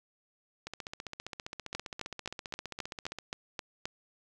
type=two click trains; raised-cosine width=0.2 ms; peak=-22 / -18 dBFS; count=39 / 9; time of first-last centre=0.67-3.187 / 1.75-3.855 s; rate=15.1 / 3.8 Hz; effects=none